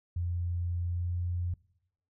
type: tone with pitch glide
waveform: sine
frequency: 87.1 to 88.01 Hz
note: F2 to F2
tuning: -4 to +14 cents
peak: -29 dBFS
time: 0.16-1.54 s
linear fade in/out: 5 ms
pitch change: +18 cents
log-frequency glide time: 0.84-1.17 s
effects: noise-tail reverb RT60 0.8 s tail -22 dB re dry